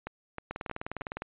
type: two click trains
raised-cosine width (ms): 0.5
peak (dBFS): -20 / -21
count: 15 / 4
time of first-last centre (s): 0.51-1.221 / 0.07-1.01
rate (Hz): 19.7 / 3.19
effects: resampled to 8000 Hz